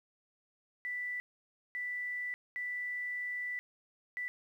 sine tone bursts at uneven times, 1975.5 Hz, B6, in tune, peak -35 dBFS, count 4, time 0.85-1.2 / 1.75-2.34 / 2.56-3.59 / 4.17-4.28 s, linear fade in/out 0 ms, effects 11-bit

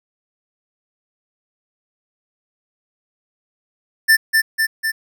square tone with echo, 1777 Hz, A6, 17 cents sharp, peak -9 dBFS, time 4.08-4.17 s, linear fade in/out 20 ms, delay 250 ms, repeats 3, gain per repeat -3 dB, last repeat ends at 4.92 s, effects none

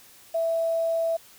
sine tone with quantisation, 660 Hz, E5, 2 cents sharp, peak -22 dBFS, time 0.34-1.17 s, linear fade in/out 10 ms, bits 8, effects white hiss -52 dBFS RMS until 1.38 s

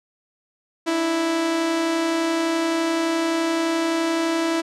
sawtooth tone pair together, 297.9 / 329.6 Hz, D4 / E4, +25 / 0 cents, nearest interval major second, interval 175 cents, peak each -28 / -16 dBFS, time 0.86-4.62 s, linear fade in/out 20 ms, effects low-pass 8000 Hz 12 dB/octave

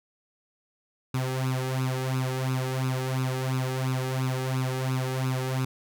sawtooth tone with flanger, 130 Hz, C3, 11 cents flat, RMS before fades -28 dBFS, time 1.14-5.65 s, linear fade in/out 5 ms, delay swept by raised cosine 0.77 to 2.47 ms, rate 2.9 Hz, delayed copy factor +0.75, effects none

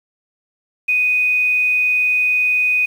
sine tone with quantisation, 2491 Hz, D#7, 1 cent sharp, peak -13 dBFS, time 0.88-2.86 s, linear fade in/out 10 ms, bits 7, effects none

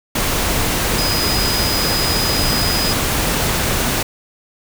sine tone in noise, 4978 Hz, D#8, in tune, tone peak -20 dBFS, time 0.98-2.93 s, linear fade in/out 5 ms, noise pink, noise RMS -18 dBFS, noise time 0.15-4.03 s, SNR -5 dB, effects none

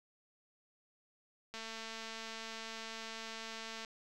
click train, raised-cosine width 0.2 ms, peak -28 dBFS, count 518, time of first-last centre 1.54-3.848 s, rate 224 Hz, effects none

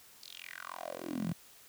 10% pulse tone with high-pass filter sweep, 43.44 Hz, F1, 8 cents flat, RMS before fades -41 dBFS, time 0.21-1.33 s, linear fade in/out 10 ms, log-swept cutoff 4900 to 150 Hz, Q 5.8, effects white hiss -58 dBFS RMS until 1.68 s

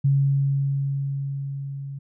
sine tone with level ramp, 138.59 Hz, C#3, in tune, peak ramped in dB -15 to -31 dBFS, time 0.04-1.99 s, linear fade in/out 10 ms, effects none

